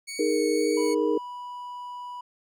15% pulse tone with vibrato, 2229 Hz, C#7, 9 cents sharp, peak -27 dBFS, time 0.07-0.95 s, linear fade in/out 20 ms, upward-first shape sine, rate 1.9 Hz, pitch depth 12 cents each way
sine chord, D# suspended fourth, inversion none, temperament just, 311.1 / 414.8 / 466.7 Hz, D#4 / G#4 / A#4, 0 / -2 / +2 cents, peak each -26 / -26 / -25 dBFS, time 0.19-1.18 s, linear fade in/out 5 ms
triangle tone, 982 Hz, B5, 10 cents flat, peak -33 dBFS, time 0.77-2.21 s, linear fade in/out 5 ms
effects none

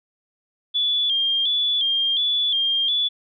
sine tone with vibrato, 3322 Hz, G#7, in tune, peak -18 dBFS, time 0.74-3.09 s, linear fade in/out 20 ms, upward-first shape square, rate 1.4 Hz, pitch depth 62 cents each way, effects none

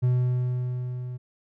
triangle tone with level ramp, 124.9 Hz, B2, 20 cents sharp, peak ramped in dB -16 to -30 dBFS, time 0.02-1.18 s, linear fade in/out 20 ms, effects none

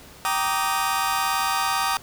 sawtooth chord, Eb major seventh, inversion first, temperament just, 777.8 / 933.4 / 1166.7 / 1244.5 Hz, G5 / Bb5 / D6 / Eb6, -14 / +2 / -12 / 0 cents, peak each -23 dBFS, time 0.25-1.97 s, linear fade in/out 0 ms, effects pink hiss -46 dBFS RMS until 2.02 s

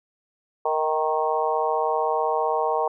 harmonic tone with a mistuned harmonic, 155.5 Hz, D#3, 1 cent flat, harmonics 3 / 4 / 5 / 6 / 7, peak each -26 / -27 / -26 / -27 / -29 dBFS, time 0.65-2.88 s, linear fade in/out 5 ms, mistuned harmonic 4, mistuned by +21 cents, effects none

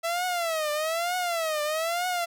sawtooth tone with vibrato, 659.3 Hz, E5, in tune, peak -22 dBFS, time 0.03-2.26 s, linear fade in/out 20 ms, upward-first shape triangle, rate 1.1 Hz, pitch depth 190 cents each way, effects none

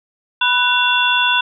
sine tone cluster, 983 / 1489 / 2741 / 3447 Hz, B5 / F#6 / F7 / A7, -8 / +11 / -33 / -36 cents, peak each -18 dBFS, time 0.41-1.41 s, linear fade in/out 5 ms, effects none

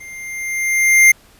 square tone with level ramp, 2100 Hz, C7, 6 cents sharp, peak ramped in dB -34 to -5 dBFS, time 0-1.12 s, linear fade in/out 10 ms, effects pink hiss -49 dBFS RMS until 1.39 s + resampled to 32000 Hz

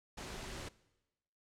sine tone in noise, 380 Hz, F#4, 46 cents sharp, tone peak -55 dBFS, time 0.24-0.67 s, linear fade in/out 10 ms, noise pink, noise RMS -45 dBFS, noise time 0.17-0.69 s, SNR -13 dB, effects noise-tail reverb RT60 1.0 s tail -20 dB re dry + low-pass 8000 Hz 12 dB/octave

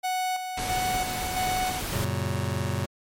45% pulse tone with tremolo, 740 Hz, F#5, in tune, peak -25 dBFS, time 0.03-1.81 s, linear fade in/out 20 ms, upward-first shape square, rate 1.5 Hz, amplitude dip 50%
pink noise, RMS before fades -32 dBFS, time 0.57-2.05 s, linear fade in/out 5 ms
sawtooth chord, F# major, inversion none, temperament just, 92.5 / 115.62 / 138.75 Hz, F#2 / A#2 / C#3, 0 / -14 / +2 cents, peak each -25 / -26 / -27 dBFS, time 1.92-2.86 s, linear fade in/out 10 ms
effects MP3 64 kbps

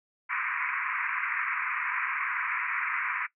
white band-pass noise, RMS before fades -31 dBFS, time 0.29-3.27 s, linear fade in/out 20 ms, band 990 to 2400 Hz, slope 96 dB/octave, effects noise-tail reverb RT60 0.1 s tail -18 dB re dry

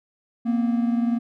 triangle tone pair together, 233.1 / 253.6 Hz, A#3 / B3, 0 / +46 cents, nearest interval minor second, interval 146 cents, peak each -18 / -25 dBFS, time 0.45-1.19 s, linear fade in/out 20 ms, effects none

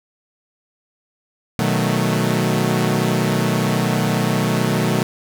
sawtooth chord, B dominant seventh, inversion none, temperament equal, 123.47 / 155.56 / 185 / 220 Hz, B2 / D#3 / F#3 / A3, 0 / 0 / 0 / 0 cents, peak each -18 dBFS, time 1.59-5.03 s, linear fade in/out 0 ms, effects none

